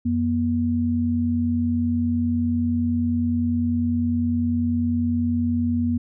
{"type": "tone pair together", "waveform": "sine", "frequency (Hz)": [90, 240.1], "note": ["F#2", "B3"], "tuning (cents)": [-47, -49], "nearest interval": "octave + perfect fourth", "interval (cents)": 1698, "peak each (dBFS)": [-25, -20], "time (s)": [0.05, 5.98], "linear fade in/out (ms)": 10, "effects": []}